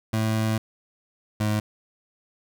25% pulse tone pair in turn, 110 / 106.38 Hz, A2 / G#2, 0 / +42 cents, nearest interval minor second, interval 58 cents, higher first, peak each -18 dBFS, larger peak neither, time 0.13-0.58 / 1.4-1.6 s, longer first, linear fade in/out 5 ms, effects none

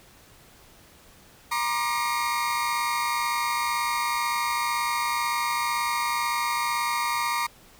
35% pulse tone cluster, 947 / 1063 / 1196 / 2168 Hz, A#5 / C6 / D6 / C#7, +27 / +27 / +31 / -39 cents, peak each -26 / -32 / -27 / -32 dBFS, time 1.51-7.47 s, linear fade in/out 10 ms, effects pink hiss -53 dBFS RMS until 7.79 s

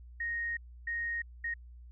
sine tone bursts at uneven times, 1864.7 Hz, A#6, in tune, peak -32 dBFS, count 3, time 0.2-0.57 / 0.87-1.22 / 1.44-1.54 s, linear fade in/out 5 ms, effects added 60 Hz sine -48 dBFS peak until 1.91 s

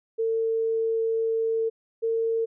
sine tone pair in turn, 450.6 / 453.7 Hz, A4 / A#4, +41 / -47 cents, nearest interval unison, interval 12 cents, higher second, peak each -22 dBFS, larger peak neither, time 0.18-1.7 / 2.02-2.46 s, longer first, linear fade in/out 20 ms, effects none

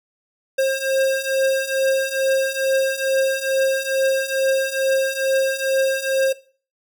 square beating tone pair, 533 / 535.3 Hz, C5 / C5, +32 / +39 cents, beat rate 2.3 Hz, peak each -23 / -20 dBFS, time 0.58-6.33 s, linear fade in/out 10 ms, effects noise-tail reverb RT60 0.4 s tail -18 dB re dry

